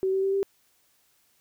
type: tone with pitch steps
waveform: sine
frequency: 380 / 384.4 / 388.9 / 393.4 Hz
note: F#4 / G4 / G4 / G4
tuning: +46 / -34 / -14 / +6 cents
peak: -22 dBFS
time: 0.03-0.43 s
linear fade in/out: 0 ms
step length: 100 ms
effects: white hiss -66 dBFS RMS until 1.4 s